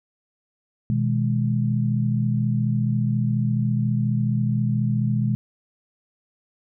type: chord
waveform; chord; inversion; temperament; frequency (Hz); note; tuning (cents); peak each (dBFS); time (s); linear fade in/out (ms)
sine; G# minor; first; equal with one note detuned; 123.47 / 157.92 / 207.7; B2 / D#3 / G#3; 0 / +26 / 0; -21 / -27 / -24; 0.9-5.35; 0
effects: none